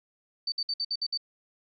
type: tone bursts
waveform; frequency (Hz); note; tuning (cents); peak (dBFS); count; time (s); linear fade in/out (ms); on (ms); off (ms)
sine; 4574; D8; -47; -27; 7; 0.47-1.175; 5; 51; 58
effects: none